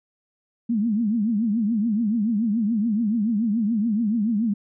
sine tone with vibrato, 219.1 Hz, A3, 7 cents flat, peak -19 dBFS, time 0.69-4.54 s, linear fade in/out 10 ms, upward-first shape triangle, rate 7 Hz, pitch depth 190 cents each way, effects none

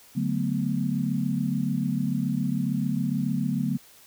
sine chord, B minor seventh, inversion first, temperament equal with one note detuned, 144.56 / 185 / 220 / 246.9 Hz, D3 / F#3 / A3 / B3, -27 / 0 / 0 / 0 cents, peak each -29 dBFS, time 0.15-3.78 s, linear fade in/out 20 ms, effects white hiss -53 dBFS RMS until 4.06 s

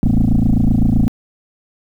sine tone with frequency modulation, 122 Hz, B2, 21 cents flat, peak -8 dBFS, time 0.03-1.08 s, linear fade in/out 0 ms, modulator 27.8 Hz, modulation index 5, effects tanh soft clip ceiling -8 dBFS + 8-bit

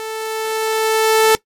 sawtooth tone with level ramp, 440.4 Hz, A4, 2 cents sharp, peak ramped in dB -20 to -4 dBFS, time 0-1.35 s, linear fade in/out 0 ms, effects noise-tail reverb RT60 0.1 s tail -19 dB re dry + MP3 64 kbps

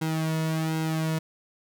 sawtooth tone with flanger, 159.4 Hz, D#3, 42 cents sharp, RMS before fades -27 dBFS, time 0.01-1.19 s, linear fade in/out 10 ms, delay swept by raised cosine 1.7 to 2.55 ms, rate 1.3 Hz, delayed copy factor -0.7, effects none

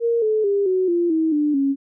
sine tone with pitch steps, 466.2 / 432.5 / 401.2 / 372.2 / 345.2 / 320.3 / 297.1 / 275.6 Hz, A#4 / A4 / G4 / F#4 / F4 / E4 / D4 / C#4, 0 / -30 / +40 / +10 / -20 / -50 / +20 / -10 cents, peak -16 dBFS, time 0-1.76 s, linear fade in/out 50 ms, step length 220 ms, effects none

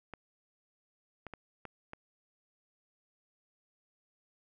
clicks, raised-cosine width 0.5 ms, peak -28 dBFS, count 5, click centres 0.137 / 1.267 / 1.337 / 1.653 / 1.934 s, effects none

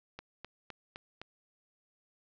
click train, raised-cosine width 0.3 ms, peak -27 dBFS, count 5, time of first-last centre 0.19-1.216 s, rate 3.9 Hz, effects resampled to 16000 Hz + 9-bit

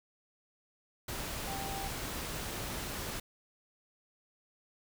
sine tone in noise, 784 Hz, G5, in tune, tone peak -40 dBFS, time 1.47-1.88 s, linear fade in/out 5 ms, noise pink, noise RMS -39 dBFS, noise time 1.08-3.2 s, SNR -4 dB, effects none

